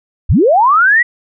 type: linear sweep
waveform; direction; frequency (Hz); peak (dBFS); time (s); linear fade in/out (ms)
sine; up; 32.7 to 1975.5; -6; 0.29-1.03; 10
effects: none